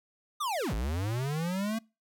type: linear two-way sweep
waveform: square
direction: down then up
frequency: 1244.5 to 48.9 to 228.4 Hz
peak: -30 dBFS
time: 0.4-1.79 s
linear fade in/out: 10 ms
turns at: 0.74 s
effects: noise-tail reverb RT60 0.3 s tail -26 dB re dry